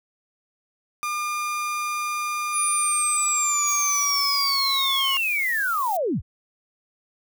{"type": "tone with pitch glide", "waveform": "30% pulse", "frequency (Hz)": [1205, 1086], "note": ["D6", "C#6"], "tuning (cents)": [44, -36], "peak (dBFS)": -22, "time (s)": [1.03, 5.17], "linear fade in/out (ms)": 0, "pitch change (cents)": -180, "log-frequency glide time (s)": [3.29, 4.79]}
{"type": "linear sweep", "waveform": "sine", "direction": "down", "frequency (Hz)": [9790, 33.61], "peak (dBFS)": -21, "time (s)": [2.52, 6.22], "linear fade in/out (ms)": 50}
{"type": "noise", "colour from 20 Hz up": "violet", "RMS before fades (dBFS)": -35, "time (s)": [3.67, 5.97], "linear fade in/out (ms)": 2}
{"effects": []}